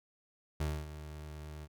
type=tone with ADSR envelope; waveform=30% pulse; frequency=75.8 Hz; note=D#2; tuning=45 cents flat; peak=-28 dBFS; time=0.6-1.68 s; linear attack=6 ms; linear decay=250 ms; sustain=-13 dB; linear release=45 ms; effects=none